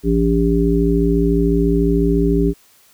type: harmonic tone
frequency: 57 Hz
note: A#1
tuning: 38 cents flat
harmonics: 1 / 3 / 5 / 7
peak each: -18 / -18 / -18 / -18 dBFS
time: 0.03-2.54 s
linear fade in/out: 50 ms
effects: white hiss -52 dBFS RMS until 2.93 s